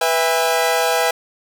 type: chord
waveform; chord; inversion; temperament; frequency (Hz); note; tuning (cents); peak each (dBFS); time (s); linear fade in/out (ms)
sawtooth; E major; second; equal with one note detuned; 493.9 / 659.3 / 809.8; B4 / E5 / G#5; 0 / 0 / -44; -16; 0.01-1.11; 5
effects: none